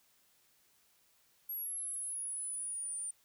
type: exponential sweep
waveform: sine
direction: down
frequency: 11540 to 9120 Hz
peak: -37 dBFS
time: 1.49-3.11 s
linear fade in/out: 5 ms
effects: white hiss -70 dBFS RMS until 3.24 s